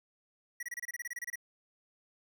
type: tone bursts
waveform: square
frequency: 1929 Hz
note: B6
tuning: 41 cents flat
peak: -37 dBFS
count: 14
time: 0.6-1.357 s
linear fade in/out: 5 ms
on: 29 ms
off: 27 ms
effects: none